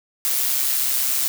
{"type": "noise with amplitude modulation", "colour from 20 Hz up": "blue", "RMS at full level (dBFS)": -19, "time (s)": [0.25, 1.28], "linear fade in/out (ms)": 0, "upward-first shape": "sine", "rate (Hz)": 132, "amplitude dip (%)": 45, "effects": []}